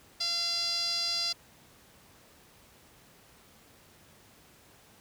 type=tone with band-pass filter; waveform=sawtooth; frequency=686 Hz; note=F5; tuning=31 cents flat; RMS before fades=-31 dBFS; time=0.2-1.33 s; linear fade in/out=10 ms; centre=4700 Hz; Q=7.8; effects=pink hiss -58 dBFS RMS until 5 s + high-pass 60 Hz 12 dB/octave